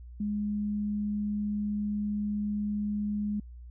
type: tone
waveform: sine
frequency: 207.7 Hz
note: G#3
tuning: in tune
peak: -28 dBFS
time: 0.2-3.4 s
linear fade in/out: 5 ms
effects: added 60 Hz sine -43 dBFS peak until 3.7 s